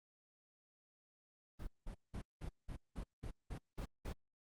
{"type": "noise bursts", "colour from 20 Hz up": "brown", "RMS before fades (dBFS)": -44, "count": 10, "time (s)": [1.59, 4.13], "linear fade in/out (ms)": 10, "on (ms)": 83, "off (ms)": 190, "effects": ["Opus 32 kbps"]}